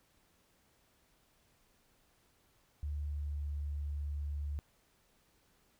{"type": "tone with pitch glide", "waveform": "sine", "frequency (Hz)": [73.42, 72.7], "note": ["D2", "D2"], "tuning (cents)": [0, -17], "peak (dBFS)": -35, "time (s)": [2.83, 4.59], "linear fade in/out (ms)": 0, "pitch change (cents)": -17, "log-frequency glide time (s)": [3, 3.51], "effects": ["pink hiss -71 dBFS RMS until 5.79 s"]}